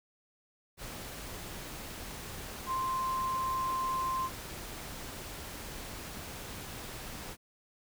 sine tone in noise, 1046.5 Hz, C6, in tune, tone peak -30 dBFS, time 2.66-4.3 s, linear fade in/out 50 ms, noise pink, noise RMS -43 dBFS, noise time 0.77-7.37 s, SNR +10 dB, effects none

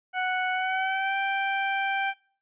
20% pulse tone with pitch glide, 740 to 783.5 Hz, F#5 to G5, 0 to -1 cents, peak -20 dBFS, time 0.13-2.14 s, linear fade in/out 50 ms, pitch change +99 cents, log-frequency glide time 0.52-1.16 s, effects noise-tail reverb RT60 0.4 s tail -19 dB re dry + resampled to 8000 Hz

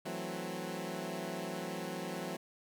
15% pulse chord, F# half-diminished seventh, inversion third, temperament equal, 164.81 / 185 / 220 / 261.6 Hz, E3 / F#3 / A3 / C4, 0 / 0 / 0 / 0 cents, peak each -37 / -35 / -39 / -39 dBFS, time 0.05-2.37 s, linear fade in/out 10 ms, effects none

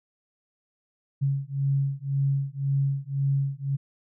sine beating tone pair, 137.3 / 139.2 Hz, C#3 / C#3, -16 / +8 cents, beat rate 1.9 Hz, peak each -26 dBFS, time 1.21-3.77 s, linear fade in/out 20 ms, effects none

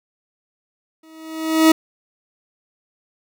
40% pulse tone with exponential growth, 319.1 Hz, D#4, 44 cents sharp, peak -6 dBFS, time 1.03-1.72 s, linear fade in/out 5 ms, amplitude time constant 150 ms, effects none

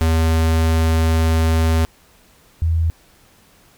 square / sine tone pair in turn, 81 / 81.94 Hz, E2 / E2, -30 / -10 cents, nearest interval unison, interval 20 cents, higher second, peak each -14 dBFS, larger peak neither, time 0.01-1.85 / 2.62-2.9 s, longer first, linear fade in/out 0 ms, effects pink hiss -52 dBFS RMS until 3.77 s

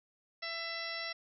harmonic tone with a mistuned harmonic, 667 Hz, E5, 20 cents sharp, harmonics 1 / 2 / 3 / 4 / 5 / 6 / 7 / 8, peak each -46 / -47 / -41 / -47 / -50 / -46 / -49 / -44 dBFS, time 0.42-1.13 s, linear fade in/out 10 ms, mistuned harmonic 8, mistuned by +20 cents, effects none

